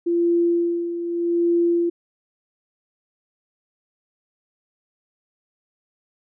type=tone with tremolo; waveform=sine; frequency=342.7 Hz; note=F4; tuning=33 cents flat; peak=-15 dBFS; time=0.06-1.9 s; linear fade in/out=10 ms; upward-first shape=sine; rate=0.82 Hz; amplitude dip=65%; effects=none